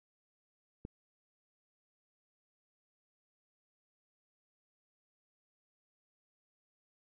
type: click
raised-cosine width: 3 ms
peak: -29 dBFS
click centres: 0.851 s
effects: none